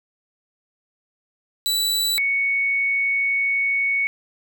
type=tone pair in turn; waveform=sawtooth / sine; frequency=3951 / 2222 Hz; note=B7 / C#7; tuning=0 / +4 cents; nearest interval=minor seventh; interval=996 cents; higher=first; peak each=-16 / -18 dBFS; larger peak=first; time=1.66-2.18 / 2.18-4.07 s; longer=second; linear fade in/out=0 ms; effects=none